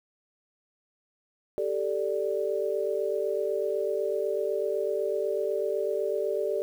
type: chord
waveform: sine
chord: G suspended second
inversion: none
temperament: equal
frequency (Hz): 392 / 440 / 587.3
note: G4 / A4 / D5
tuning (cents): 0 / 0 / 0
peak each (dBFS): -30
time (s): 1.58-6.62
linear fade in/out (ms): 0
effects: 9-bit